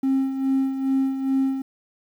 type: tone with tremolo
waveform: triangle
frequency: 267.7 Hz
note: C4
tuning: 40 cents sharp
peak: -14 dBFS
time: 0.03-1.62 s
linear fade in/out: 5 ms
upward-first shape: sine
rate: 2.4 Hz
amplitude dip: 65%
effects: tanh soft clip ceiling -13 dBFS + 9-bit